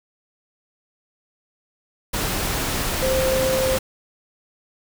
sine tone in noise, 523.3 Hz, C5, in tune, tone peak -19 dBFS, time 3.02-3.78 s, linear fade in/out 10 ms, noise pink, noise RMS -24 dBFS, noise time 2.13-3.79 s, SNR +2 dB, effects none

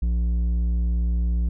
square tone with low-pass filter, 58.7 Hz, A#1, 13 cents sharp, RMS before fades -22 dBFS, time 0.02-1.49 s, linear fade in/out 5 ms, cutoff 150 Hz, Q 0.72, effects none

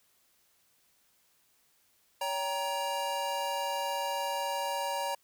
square chord, G diminished, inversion second, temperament just, 564.5 / 784 / 940.8 Hz, Db5 / G5 / Bb5, +31 / 0 / +16 cents, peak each -37 / -39 / -34 dBFS, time 2.21-5.15 s, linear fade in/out 5 ms, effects white hiss -69 dBFS RMS until 5.23 s

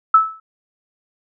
sine tone with exponential decay, 1307 Hz, E6, 15 cents flat, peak -4 dBFS, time 0.14-0.4 s, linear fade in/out 5 ms, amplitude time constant 55 ms, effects none

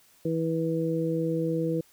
harmonic tone, 163.1 Hz, E3, 18 cents flat, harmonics 1 / 2 / 3, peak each -29 / -29 / -29 dBFS, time 0.25-1.81 s, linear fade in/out 5 ms, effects white hiss -60 dBFS RMS until 1.92 s

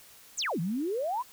sine exponential two-way sweep, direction down then up, 8920 to 155.56 to 1062 Hz, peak -28 dBFS, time 0.37-1.23 s, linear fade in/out 20 ms, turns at 0.6 s, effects white hiss -54 dBFS RMS until 1.32 s

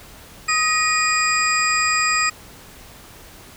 sine tone cluster, 1256 / 1892 / 2453 / 4895 / 7580 Hz, D#6 / A#6 / D#7 / D#8 / A#8, +16 / +25 / -25 / -29 / +28 cents, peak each -21 / -23 / -22 / -25 / -24 dBFS, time 0.48-2.3 s, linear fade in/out 10 ms, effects pink hiss -43 dBFS RMS until 3.56 s

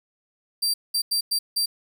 sawtooth tone bursts at uneven times, 4702 Hz, D8, 1 cent sharp, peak -18 dBFS, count 5, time 0.62-0.74 / 0.94-1.02 / 1.11-1.21 / 1.31-1.39 / 1.56-1.66 s, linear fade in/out 10 ms, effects none

